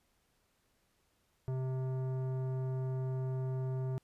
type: tone with tanh clipping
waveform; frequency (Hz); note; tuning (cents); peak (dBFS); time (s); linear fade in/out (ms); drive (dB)
sine; 130.3; C3; -7; -35; 1.48-3.98; 0; 14
effects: pink hiss -75 dBFS RMS until 4.03 s + resampled to 32000 Hz